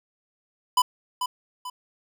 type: tone with echo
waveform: square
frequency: 998 Hz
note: B5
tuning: 18 cents sharp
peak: -17 dBFS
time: 0.77-0.82 s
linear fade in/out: 5 ms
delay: 440 ms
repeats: 2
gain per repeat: -8 dB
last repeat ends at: 1.7 s
effects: none